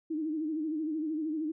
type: tone with vibrato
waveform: sine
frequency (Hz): 311.1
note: D#4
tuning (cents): 0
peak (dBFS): -30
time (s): 0.1-1.52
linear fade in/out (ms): 10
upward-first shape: sine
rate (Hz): 13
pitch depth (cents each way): 80
effects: none